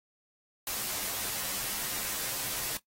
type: noise with comb filter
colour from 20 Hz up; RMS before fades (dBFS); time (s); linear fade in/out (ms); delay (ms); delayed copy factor
white; -34; 0.67-2.77; 2; 12; -0.9
effects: noise-tail reverb RT60 0.1 s tail -17 dB re dry + AAC 48 kbps